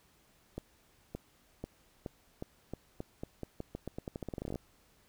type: accelerating click train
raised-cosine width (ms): 2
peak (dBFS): -25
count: 26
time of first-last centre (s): 0.58-4.558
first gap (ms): 570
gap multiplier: 0.86
effects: pink hiss -67 dBFS RMS until 5.08 s